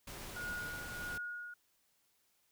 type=noise; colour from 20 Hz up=pink; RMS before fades=-47 dBFS; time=0.07-1.18 s; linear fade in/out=5 ms
type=tone with tremolo; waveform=sine; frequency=1442 Hz; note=F#6; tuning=45 cents flat; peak=-38 dBFS; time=0.36-1.54 s; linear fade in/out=5 ms; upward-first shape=triangle; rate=1.5 Hz; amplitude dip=60%
effects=white hiss -75 dBFS RMS until 2.51 s